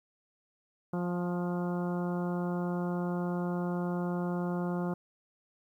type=harmonic tone with a mistuned harmonic; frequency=176.6 Hz; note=F3; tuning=20 cents sharp; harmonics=1 / 2 / 3 / 4 / 5 / 6 / 7 / 8; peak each=-31 / -37 / -41 / -43 / -45 / -47 / -48 / -49 dBFS; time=0.93-4.94 s; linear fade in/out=5 ms; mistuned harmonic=5; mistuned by=-21 cents; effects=11-bit